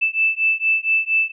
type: beating tone pair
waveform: sine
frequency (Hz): 2637 / 2641.3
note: E7 / E7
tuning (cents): 0 / +3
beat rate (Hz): 4.3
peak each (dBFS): -19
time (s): 0.01-1.32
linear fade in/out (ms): 20
effects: none